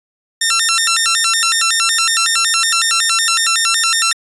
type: tone with vibrato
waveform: 10% pulse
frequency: 1568 Hz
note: G6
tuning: in tune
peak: -3 dBFS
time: 0.41-4.13 s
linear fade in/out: 5 ms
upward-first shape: square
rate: 5.4 Hz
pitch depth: 260 cents each way
effects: resampled to 24000 Hz